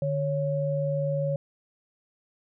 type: tone pair together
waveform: sine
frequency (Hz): 148.81 / 554.4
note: D3 / C#5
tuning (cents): +23 / 0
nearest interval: octave + major seventh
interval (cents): 2277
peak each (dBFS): -27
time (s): 0.02-1.36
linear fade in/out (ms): 2
effects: none